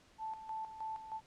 sine tone with tremolo, 879 Hz, A5, 2 cents flat, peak -38 dBFS, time 0.18-1.21 s, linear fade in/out 50 ms, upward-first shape square, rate 3.2 Hz, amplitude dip 65%, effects pink hiss -65 dBFS RMS until 1.26 s + low-pass 7000 Hz 12 dB/octave

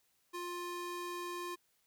square ring-modulated tone, 703 Hz, F5, 11 cents sharp, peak -37 dBFS, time 0.33-1.56 s, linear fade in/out 20 ms, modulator 351 Hz, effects white hiss -75 dBFS RMS until 1.86 s

